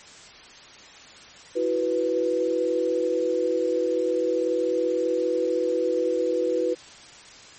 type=chord; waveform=sine; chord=E suspended second; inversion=none; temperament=equal; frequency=329.6 / 370 / 493.9 Hz; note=E4 / F#4 / B4; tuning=0 / 0 / 0 cents; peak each=-28 / -27 / -23 dBFS; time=1.55-6.75 s; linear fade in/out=20 ms; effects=white hiss -46 dBFS RMS until 7.58 s + MP3 32 kbps